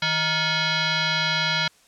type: tone with frequency modulation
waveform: sine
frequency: 941 Hz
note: A#5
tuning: 16 cents sharp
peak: -20 dBFS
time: 0.02-1.68 s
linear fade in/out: 5 ms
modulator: 783 Hz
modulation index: 4.7
effects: white hiss -57 dBFS RMS until 1.87 s + low-pass 9000 Hz 12 dB/octave